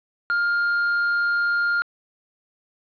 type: tone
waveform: triangle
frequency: 1406 Hz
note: F6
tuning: 11 cents sharp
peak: -17 dBFS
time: 0.3-1.82 s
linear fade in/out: 0 ms
effects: resampled to 11025 Hz + 9-bit